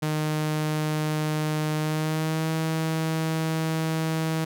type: tone with pitch glide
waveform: sawtooth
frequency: 153.8 to 160.05 Hz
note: D#3 to D#3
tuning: -20 to +49 cents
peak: -20 dBFS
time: 0.02-4.45 s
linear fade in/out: 10 ms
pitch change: +69 cents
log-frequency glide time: 1.77-2.51 s
effects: none